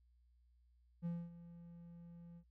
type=tone with ADSR envelope; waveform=triangle; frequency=170.8 Hz; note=F3; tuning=38 cents flat; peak=-35 dBFS; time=1.02-2.44 s; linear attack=37 ms; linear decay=240 ms; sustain=-16 dB; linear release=70 ms; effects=noise-tail reverb RT60 0.1 s tail -23 dB re dry + added 60 Hz sine -68 dBFS peak until 2.5 s